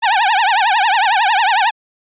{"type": "tone with vibrato", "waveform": "sawtooth", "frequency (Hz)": 841, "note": "G#5", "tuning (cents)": 22, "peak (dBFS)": -7, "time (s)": [0.02, 1.71], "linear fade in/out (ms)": 20, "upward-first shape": "triangle", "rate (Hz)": 11, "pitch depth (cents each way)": 250, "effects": ["resampled to 8000 Hz"]}